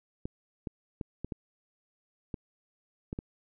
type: clicks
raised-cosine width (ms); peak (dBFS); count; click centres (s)
3; -22; 8; 0.255 / 0.672 / 1.012 / 1.246 / 1.322 / 2.342 / 3.129 / 3.189
effects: none